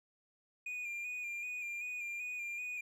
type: tone with vibrato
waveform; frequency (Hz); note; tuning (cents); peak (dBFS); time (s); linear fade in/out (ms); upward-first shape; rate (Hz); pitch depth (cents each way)
triangle; 2432; D#7; -40; -37; 0.66-2.81; 5; square; 2.6; 29
effects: none